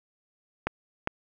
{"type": "clicks", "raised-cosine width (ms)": 0.5, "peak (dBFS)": -11, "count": 2, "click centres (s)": [0.67, 1.074], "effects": []}